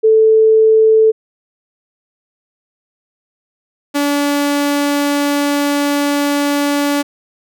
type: tone pair in turn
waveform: sine / sawtooth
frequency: 440 / 287.2 Hz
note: A4 / D4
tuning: 0 / -39 cents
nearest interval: perfect fifth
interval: 739 cents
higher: first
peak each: -6 / -9 dBFS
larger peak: first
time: 0.03-1.12 / 3.94-7.03 s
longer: second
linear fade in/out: 20 ms
effects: none